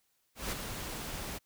pink noise with ADSR envelope, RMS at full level -34 dBFS, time 0.35-1.39 s, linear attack 170 ms, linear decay 13 ms, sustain -6 dB, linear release 22 ms, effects white hiss -75 dBFS RMS until 1.45 s

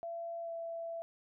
sine tone with pitch glide, 675 to 667.6 Hz, E5 to E5, +41 to +22 cents, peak -38 dBFS, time 0.03-1.02 s, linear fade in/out 0 ms, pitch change -19 cents, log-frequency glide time 0.42-0.51 s, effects none

